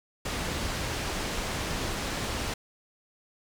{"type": "low-pass noise", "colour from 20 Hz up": "pink", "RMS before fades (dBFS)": -32, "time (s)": [0.25, 2.54], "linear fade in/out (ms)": 5, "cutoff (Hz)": 7500, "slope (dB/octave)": 12, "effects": []}